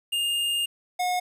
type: tone pair in turn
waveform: square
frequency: 2822 / 723.7 Hz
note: F7 / F#5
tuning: +17 / -39 cents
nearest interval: 2 octaves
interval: 2356 cents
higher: first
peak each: -24 dBFS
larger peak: neither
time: 0.12-0.66 / 0.99-1.2 s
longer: first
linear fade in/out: 10 ms
effects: resampled to 32000 Hz + 9-bit